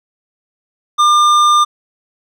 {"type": "tone with hard clipping", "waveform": "triangle", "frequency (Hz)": 1200, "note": "D6", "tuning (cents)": 37, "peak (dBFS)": -9, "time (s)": [0.98, 1.65], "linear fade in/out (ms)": 20, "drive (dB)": 15, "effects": []}